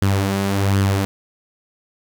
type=tone with flanger; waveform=sawtooth; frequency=98.3 Hz; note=G2; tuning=5 cents sharp; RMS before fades=-18 dBFS; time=0.02-1.05 s; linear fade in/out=0 ms; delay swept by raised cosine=0.62 to 5.42 ms; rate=1.3 Hz; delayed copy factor=+0.5; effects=none